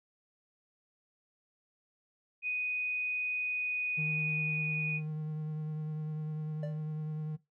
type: tone with pitch glide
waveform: sine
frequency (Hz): 2489 to 2472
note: D#7 to D#7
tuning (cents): 0 to -12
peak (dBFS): -31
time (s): 2.42-5.01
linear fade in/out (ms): 50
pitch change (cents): -12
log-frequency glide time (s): 3.37-4.65
type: tone with vibrato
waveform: triangle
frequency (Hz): 154.2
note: D#3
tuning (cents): -15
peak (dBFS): -32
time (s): 3.97-7.37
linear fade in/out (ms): 20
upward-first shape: triangle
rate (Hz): 10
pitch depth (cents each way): 20
type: tone with exponential decay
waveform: triangle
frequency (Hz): 587.3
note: D5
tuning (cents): 0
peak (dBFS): -33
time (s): 6.63-6.85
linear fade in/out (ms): 2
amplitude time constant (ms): 46
effects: noise-tail reverb RT60 0.2 s tail -19 dB re dry